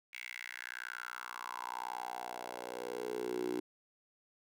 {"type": "tone with high-pass filter sweep", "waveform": "10% pulse", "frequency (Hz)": 61, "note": "B1", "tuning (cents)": -21, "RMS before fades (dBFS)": -42, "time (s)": [0.13, 3.6], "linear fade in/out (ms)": 5, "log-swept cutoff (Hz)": [2300, 330], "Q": 5.5, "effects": []}